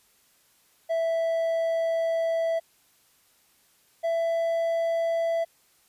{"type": "tone pair in turn", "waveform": "triangle", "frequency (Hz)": [659.3, 665], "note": ["E5", "E5"], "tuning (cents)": [0, 15], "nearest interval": "unison", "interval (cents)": 15, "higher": "second", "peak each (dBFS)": -21, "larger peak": "neither", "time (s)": [[0.89, 2.6], [4.03, 5.45]], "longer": "first", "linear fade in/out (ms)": 20, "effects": ["white hiss -63 dBFS RMS until 5.88 s", "resampled to 32000 Hz"]}